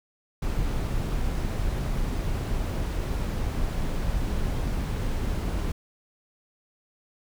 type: noise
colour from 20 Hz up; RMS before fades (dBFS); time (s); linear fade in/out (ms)
brown; -27; 0.42-5.72; 5
effects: none